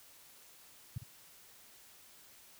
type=tone with echo; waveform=sine; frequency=118.1 Hz; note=A#2; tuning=23 cents sharp; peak=-33 dBFS; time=0.96-0.98 s; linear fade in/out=5 ms; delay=55 ms; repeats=1; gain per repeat=-11 dB; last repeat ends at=1.035 s; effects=white hiss -59 dBFS RMS until 2.59 s